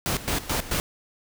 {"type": "noise with tremolo", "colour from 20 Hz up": "pink", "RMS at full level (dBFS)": -25, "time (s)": [0.06, 0.8], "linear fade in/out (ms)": 0, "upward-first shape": "square", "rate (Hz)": 4.6, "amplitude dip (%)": 80, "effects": []}